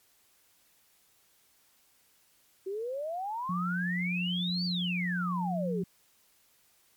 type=exponential two-way sweep; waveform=sine; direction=up then down; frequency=372.6 to 4699 to 372.6 Hz; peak=-32 dBFS; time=2.66-5.83 s; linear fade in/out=10 ms; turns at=4.65 s
type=tone; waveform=sine; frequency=178.2 Hz; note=F3; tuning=35 cents sharp; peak=-30 dBFS; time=3.49-5.84 s; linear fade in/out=5 ms
effects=white hiss -66 dBFS RMS until 6.96 s + MP3 96 kbps